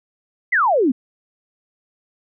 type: exponential sweep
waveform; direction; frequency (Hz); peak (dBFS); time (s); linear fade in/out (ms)
sine; down; 2118 to 233.1; -13; 0.52-0.92; 10
effects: none